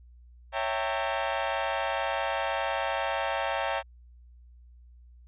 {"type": "chord", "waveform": "sawtooth", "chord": "C# diminished seventh", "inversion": "none", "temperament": "equal with one note detuned", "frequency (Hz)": [554.4, 659.3, 784, 910], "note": ["C#5", "E5", "G5", "Bb5"], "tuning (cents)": [0, 0, 0, -42], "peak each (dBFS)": -29, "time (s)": [0.52, 3.83], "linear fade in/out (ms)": 50, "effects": ["added 60 Hz sine -50 dBFS peak until 5.27 s", "resampled to 8000 Hz"]}